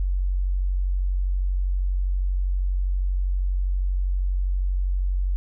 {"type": "tone", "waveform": "sine", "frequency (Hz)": 46.25, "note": "F#1", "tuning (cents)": 0, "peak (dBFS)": -20, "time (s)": [0, 5.36], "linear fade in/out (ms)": 0, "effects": []}